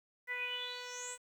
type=tone with low-pass filter sweep; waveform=10% pulse; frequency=493.9 Hz; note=B4; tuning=in tune; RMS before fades=-41 dBFS; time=0.27-1.18 s; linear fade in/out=50 ms; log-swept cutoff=1900 to 8700 Hz; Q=9.7; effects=11-bit